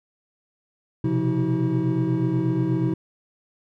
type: tone cluster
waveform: triangle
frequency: 123.8 / 132.1 / 174.3 / 321.5 / 377.6 Hz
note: B2 / C3 / F3 / E4 / F#4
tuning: +5 / +17 / -3 / -43 / +35 cents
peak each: -26 / -23 / -25 / -22 / -31 dBFS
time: 1.04-2.94 s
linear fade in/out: 5 ms
effects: none